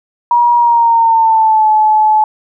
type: tone with pitch glide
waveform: sine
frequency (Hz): 955 to 860.7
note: A#5 to A5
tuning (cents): +42 to -38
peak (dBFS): -6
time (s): 0.31-2.24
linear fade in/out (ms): 2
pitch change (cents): -180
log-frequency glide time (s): 0.56-1.69
effects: none